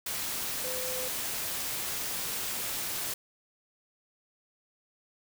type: tone in noise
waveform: sine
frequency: 510 Hz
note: C5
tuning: 44 cents flat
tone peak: -37 dBFS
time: 0.64-1.08 s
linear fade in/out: 5 ms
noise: white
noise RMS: -34 dBFS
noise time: 0.06-3.14 s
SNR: -6 dB
effects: none